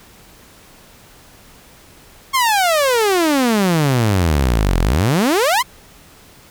sawtooth exponential two-way sweep, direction down then up, 1100 to 40.64 to 1100 Hz, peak -9 dBFS, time 2.33-5.63 s, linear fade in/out 20 ms, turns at 4.8 s, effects pink hiss -45 dBFS RMS until 6.5 s

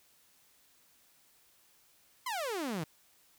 sawtooth exponential sweep, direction down, 1070 to 147.2 Hz, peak -30 dBFS, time 2.26-2.84 s, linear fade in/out 5 ms, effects white hiss -66 dBFS RMS until 3.38 s

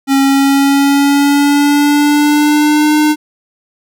square tone with pitch glide, 272.8 to 302.7 Hz, C#4 to D#4, -28 to -48 cents, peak -8 dBFS, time 0.07-3.16 s, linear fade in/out 50 ms, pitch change +180 cents, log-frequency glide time 0.21-2.94 s, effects none

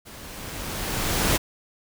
pink noise with level ramp, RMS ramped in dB -43 to -20 dBFS, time 0.05-1.38 s, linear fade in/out 20 ms, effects none

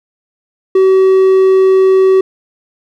triangle tone, 380 Hz, F#4, 46 cents sharp, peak -3 dBFS, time 0.75-2.21 s, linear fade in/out 5 ms, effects none

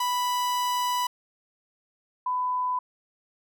45% pulse / sine tone pair in turn, 987.8 / 1000.4 Hz, B5 / B5, 0 / +22 cents, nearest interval unison, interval 22 cents, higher second, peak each -24 dBFS, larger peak neither, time 0-1.07 / 2.26-2.79 s, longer first, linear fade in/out 5 ms, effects none

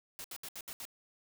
white noise bursts, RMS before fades -44 dBFS, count 6, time 0.19-0.852 s, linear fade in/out 0 ms, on 52 ms, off 70 ms, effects none

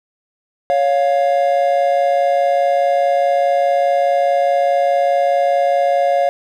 triangle tone pair together, 557.2 / 702 Hz, C#5 / F5, +9 / +9 cents, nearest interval major third, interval 400 cents, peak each -13 dBFS, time 0.7-6.29 s, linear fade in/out 0 ms, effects none

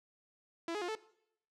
sawtooth tone with pitch steps, 334.3 / 419.1 / 353.8 / 437.7 Hz, E4 / G#4 / F4 / A4, +24 / +16 / +23 / -9 cents, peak -32 dBFS, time 0.68-0.952 s, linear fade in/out 2 ms, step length 68 ms, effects noise-tail reverb RT60 0.7 s tail -19 dB re dry + low-pass 6000 Hz 12 dB/octave

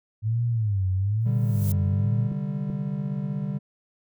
sine tone with vibrato, 105.3 Hz, G#2, 24 cents sharp, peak -21 dBFS, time 0.22-2.3 s, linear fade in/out 50 ms, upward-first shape sine, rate 1.1 Hz, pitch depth 210 cents each way
violet noise with exponential growth, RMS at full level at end -33 dBFS, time 1.21-1.72 s, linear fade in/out 2 ms, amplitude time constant 110 ms
triangle chord, C suspended second, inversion none, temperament equal, 130.81 / 146.83 / 196 Hz, C3 / D3 / G3, 0 / 0 / 0 cents, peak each -33 / -27 / -28 dBFS, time 1.25-3.59 s, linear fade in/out 20 ms
clicks, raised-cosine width 3 ms, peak -24 dBFS, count 2, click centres 2.318 / 2.7 s
effects none

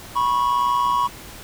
triangle tone pair together, 978.6 / 1100 Hz, B5 / C#6, -16 / -14 cents, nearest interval major second, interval 202 cents, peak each -18 dBFS, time 0.15-1.08 s, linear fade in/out 20 ms, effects pink hiss -39 dBFS RMS until 1.43 s

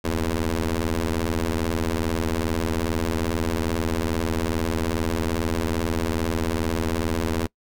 15% pulse ring-modulated tone, 82.41 Hz, E2, in tune, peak -13 dBFS, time 0.04-7.47 s, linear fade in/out 10 ms, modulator 157 Hz, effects noise-tail reverb RT60 0.1 s tail -24 dB re dry

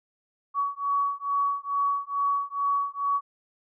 sine beating tone pair, 1127 / 1129.3 Hz, C#6 / C#6, +28 / +32 cents, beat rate 2.3 Hz, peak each -27 dBFS, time 0.54-3.21 s, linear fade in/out 50 ms, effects none

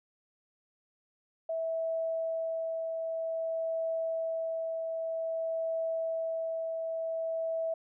sine tone with tremolo, 653 Hz, E5, 17 cents flat, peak -29 dBFS, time 1.49-7.74 s, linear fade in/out 5 ms, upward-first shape triangle, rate 0.52 Hz, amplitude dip 30%, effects none

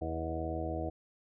harmonic tone with a mistuned harmonic, 81.1 Hz, E2, 28 cents flat, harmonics 1 / 2 / 3 / 4 / 5 / 6 / 7 / 8 / 9, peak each -38 / -45 / -49 / -39 / -48 / -42 / -48 / -41 / -42 dBFS, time 0.01-0.9 s, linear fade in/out 10 ms, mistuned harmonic 8, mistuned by -40 cents, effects none

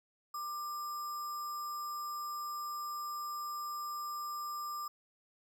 sine tone with sample-and-hold, 1188 Hz, D6, 20 cents sharp, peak -37 dBFS, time 0.34-4.88 s, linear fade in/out 5 ms, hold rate 6300 Hz, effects none

